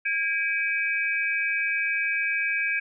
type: tone cluster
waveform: sine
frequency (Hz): 1631 / 2313 / 2520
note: G#6 / D7 / D#7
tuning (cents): -32 / -27 / +21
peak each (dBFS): -27 / -27 / -29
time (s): 0.05-2.8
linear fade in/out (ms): 10
effects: none